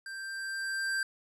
square tone with level ramp, 1576 Hz, G6, 9 cents sharp, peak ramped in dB -40 to -29 dBFS, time 0.06-1.03 s, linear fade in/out 2 ms, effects resampled to 24000 Hz

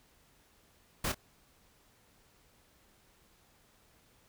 pink noise with echo, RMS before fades -33 dBFS, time 1.04-1.12 s, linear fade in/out 5 ms, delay 26 ms, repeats 1, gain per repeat -10 dB, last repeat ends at 1.146 s, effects pink hiss -66 dBFS RMS until 4.28 s

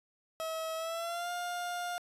30% pulse tone with pitch glide, 644 to 706.4 Hz, E5 to F5, -41 to +20 cents, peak -32 dBFS, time 0.4-1.98 s, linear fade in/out 0 ms, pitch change +161 cents, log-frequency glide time 0.76-1.31 s, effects resampled to 32000 Hz + 12-bit

